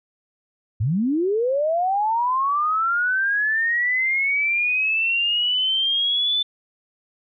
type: linear sweep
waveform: sine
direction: up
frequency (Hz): 92.5 to 3530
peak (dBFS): -18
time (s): 0.8-6.43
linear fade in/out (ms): 10
effects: none